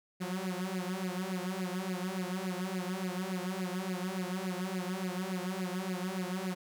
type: tone with flanger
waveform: sawtooth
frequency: 185 Hz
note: F#3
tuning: in tune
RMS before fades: -36 dBFS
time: 0.2-6.55 s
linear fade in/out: 20 ms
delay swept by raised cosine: 0.42 to 4.82 ms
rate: 3.5 Hz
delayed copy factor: +0.95
effects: none